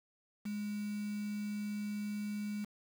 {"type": "tone with quantisation", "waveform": "sine", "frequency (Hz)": 207.7, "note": "G#3", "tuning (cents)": 0, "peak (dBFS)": -36, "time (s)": [0.45, 2.65], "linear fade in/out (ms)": 10, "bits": 8, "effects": []}